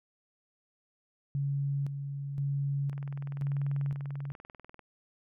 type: tone with tremolo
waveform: sine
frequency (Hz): 140.1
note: C#3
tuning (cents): +19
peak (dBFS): -28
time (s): 1.35-4.32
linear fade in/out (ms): 0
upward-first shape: square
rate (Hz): 0.97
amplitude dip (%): 50
type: click train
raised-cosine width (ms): 0.5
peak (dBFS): -34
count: 39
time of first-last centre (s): 2.93-4.793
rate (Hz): 20.4
effects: none